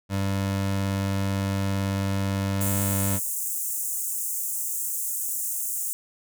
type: tone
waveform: 25% pulse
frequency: 97.9 Hz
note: G2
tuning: 2 cents flat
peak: -20 dBFS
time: 0.09-3.2 s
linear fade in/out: 50 ms
type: high-pass noise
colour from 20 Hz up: pink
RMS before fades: -29 dBFS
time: 2.61-5.93 s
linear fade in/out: 0 ms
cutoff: 7000 Hz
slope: 48 dB/octave
effects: none